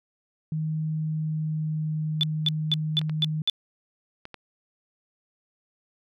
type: tone with pitch glide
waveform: sine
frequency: 156.5 to 155.06 Hz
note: D#3 to D#3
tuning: +10 to -6 cents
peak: -25 dBFS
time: 0.52-3.42 s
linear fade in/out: 2 ms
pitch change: -16 cents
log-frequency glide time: 0.81-1.97 s
type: tone bursts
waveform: sine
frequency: 3487 Hz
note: A7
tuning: 16 cents flat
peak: -19 dBFS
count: 6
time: 2.21-3.498 s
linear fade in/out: 0 ms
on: 23 ms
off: 230 ms
type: clicks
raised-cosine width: 0.3 ms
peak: -23 dBFS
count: 4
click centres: 3.015 / 3.096 / 4.254 / 4.343 s
effects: none